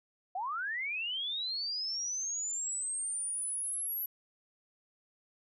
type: linear sweep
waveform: sine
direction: up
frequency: 698.5 to 11780 Hz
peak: -33 dBFS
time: 0.35-4.06 s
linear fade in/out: 5 ms
effects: none